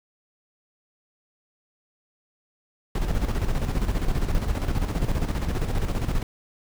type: noise with tremolo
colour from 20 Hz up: brown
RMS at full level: -22 dBFS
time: 2.95-6.23 s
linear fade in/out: 2 ms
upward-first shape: square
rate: 15 Hz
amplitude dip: 55%
effects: none